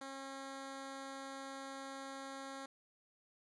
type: tone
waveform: 10% pulse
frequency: 271 Hz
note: C#4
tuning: 39 cents flat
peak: -37 dBFS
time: 0.01-2.66 s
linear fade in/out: 5 ms
effects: resampled to 22050 Hz